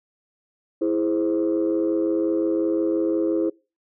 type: chord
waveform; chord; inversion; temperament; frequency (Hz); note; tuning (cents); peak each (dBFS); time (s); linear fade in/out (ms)
sine; E augmented; none; equal; 329.6 / 415.3 / 523.3; E4 / G#4 / B#4; 0 / 0 / 0; -20 / -25 / -26; 0.81-3.5; 10
effects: noise-tail reverb RT60 0.3 s tail -24 dB re dry + tanh soft clip ceiling -13 dBFS